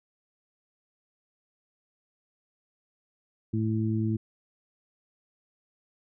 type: harmonic tone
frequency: 109.9 Hz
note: A2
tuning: 2 cents flat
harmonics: 1 / 2 / 3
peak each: -27 / -29 / -32 dBFS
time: 3.53-4.17 s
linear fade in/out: 10 ms
effects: none